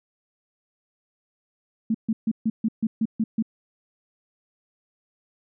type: tone bursts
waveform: sine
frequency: 222.3 Hz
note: A3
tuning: 18 cents sharp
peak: -19 dBFS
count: 9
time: 1.9-3.425 s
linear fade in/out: 5 ms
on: 45 ms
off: 140 ms
effects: none